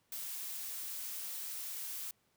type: noise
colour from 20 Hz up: blue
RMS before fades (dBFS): -42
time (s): 0.12-2.11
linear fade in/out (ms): 2
effects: pink hiss -75 dBFS RMS until 2.36 s + high-pass 80 Hz 12 dB/octave